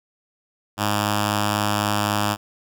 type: tone with notch filter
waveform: 5% pulse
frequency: 103.83 Hz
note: G#2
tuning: in tune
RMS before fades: -22 dBFS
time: 0.77-2.37 s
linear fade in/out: 50 ms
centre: 450 Hz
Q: 1.4
effects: none